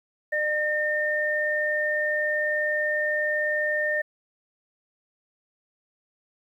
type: tone pair together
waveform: sine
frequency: 603.5 / 1818 Hz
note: D5 / A#6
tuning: +47 / -44 cents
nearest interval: octave + perfect fifth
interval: 1909 cents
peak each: -27 / -24 dBFS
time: 0.32-4.02 s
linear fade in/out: 10 ms
effects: 10-bit